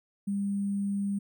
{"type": "tone with sample-and-hold", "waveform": "sine", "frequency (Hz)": 200, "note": "G3", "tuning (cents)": 35, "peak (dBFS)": -27, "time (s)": [0.27, 1.19], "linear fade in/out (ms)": 10, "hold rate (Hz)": 8820, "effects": []}